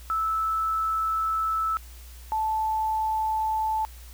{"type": "tone pair in turn", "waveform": "sine", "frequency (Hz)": [1311, 875], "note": ["E6", "A5"], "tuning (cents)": [-10, -10], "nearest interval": "perfect fifth", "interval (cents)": 700, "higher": "first", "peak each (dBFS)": -23, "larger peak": "neither", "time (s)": [[0.1, 1.77], [2.32, 3.85]], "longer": "first", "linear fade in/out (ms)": 0, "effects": ["added 60 Hz sine -42 dBFS peak until 4.13 s", "white hiss -51 dBFS RMS until 4.13 s"]}